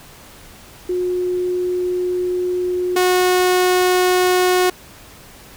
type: tone pair in turn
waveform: sine / sawtooth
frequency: 360.9 / 364.5 Hz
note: F#4 / F#4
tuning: -43 / -26 cents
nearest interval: unison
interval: 17 cents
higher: second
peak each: -17 / -9 dBFS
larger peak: second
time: 0.89-2.96 / 2.96-4.7 s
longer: first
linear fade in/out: 5 ms
effects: pink hiss -42 dBFS RMS until 5.56 s